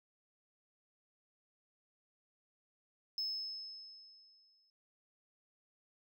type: tone with exponential decay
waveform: sine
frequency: 5200 Hz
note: E8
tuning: 24 cents flat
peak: -32 dBFS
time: 3.18-4.7 s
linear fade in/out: 1 ms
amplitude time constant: 330 ms
effects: tanh soft clip ceiling -33 dBFS